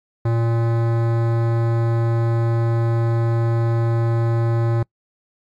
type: tone with hard clipping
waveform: sine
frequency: 115.7 Hz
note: A#2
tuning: 13 cents flat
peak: -18 dBFS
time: 0.25-4.83 s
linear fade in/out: 5 ms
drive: 18 dB
effects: noise-tail reverb RT60 0.1 s tail -26 dB re dry + MP3 64 kbps